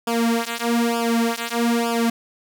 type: tone with flanger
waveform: sawtooth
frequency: 233.1 Hz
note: A#3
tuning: in tune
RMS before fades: -21 dBFS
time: 0.07-2.1 s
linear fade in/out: 5 ms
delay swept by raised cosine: 0.49 to 4.49 ms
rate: 1.1 Hz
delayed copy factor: -1
effects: none